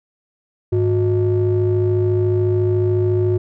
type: ring-modulated tone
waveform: triangle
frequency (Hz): 130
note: C3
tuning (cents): -11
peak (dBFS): -9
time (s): 0.72-3.38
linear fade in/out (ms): 10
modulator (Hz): 233
effects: none